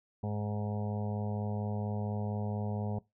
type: harmonic tone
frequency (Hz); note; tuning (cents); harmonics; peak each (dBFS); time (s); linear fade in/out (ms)
104.3; G#2; +8; 1 / 2 / 4 / 5 / 6 / 7 / 8 / 9; -34 / -37 / -44 / -46 / -48 / -46 / -49 / -52; 0.23-2.99; 5
effects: noise-tail reverb RT60 0.2 s tail -21 dB re dry